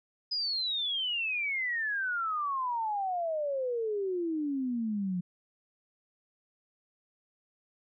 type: exponential sweep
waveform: sine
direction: down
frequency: 5030 to 174.61 Hz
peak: -29 dBFS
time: 0.31-5.21 s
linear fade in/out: 10 ms
effects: none